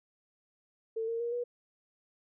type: tone with pitch steps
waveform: sine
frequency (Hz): 448.5 / 460 / 471.9 / 484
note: A4 / A#4 / A#4 / B4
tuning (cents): +33 / -23 / +21 / -35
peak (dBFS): -31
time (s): 0.96-1.44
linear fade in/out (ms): 10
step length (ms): 120
effects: none